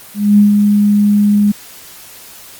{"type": "tone with ADSR envelope", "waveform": "sine", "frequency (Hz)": 206.1, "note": "G#3", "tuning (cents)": -13, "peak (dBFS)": -3, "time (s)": [0.14, 1.52], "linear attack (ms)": 240, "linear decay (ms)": 130, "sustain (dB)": -4, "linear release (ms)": 10, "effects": ["white hiss -36 dBFS RMS until 2.59 s", "Opus 32 kbps"]}